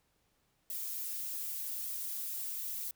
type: noise with flanger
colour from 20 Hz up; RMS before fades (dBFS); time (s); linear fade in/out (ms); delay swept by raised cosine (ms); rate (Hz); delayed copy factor
violet; -39; 0.7-2.91; 2; 1.5 to 7.2; 0.84; +1
effects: pink hiss -75 dBFS RMS until 2.95 s